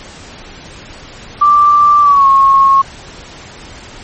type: tone with pitch glide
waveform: sine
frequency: 1174.7 to 1089.7 Hz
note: D6 to C#6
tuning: 0 to -30 cents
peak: -4 dBFS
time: 1.41-2.82 s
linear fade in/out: 10 ms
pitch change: -130 cents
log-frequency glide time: 2.01-2.27 s
effects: pink hiss -33 dBFS RMS until 4.03 s + MP3 32 kbps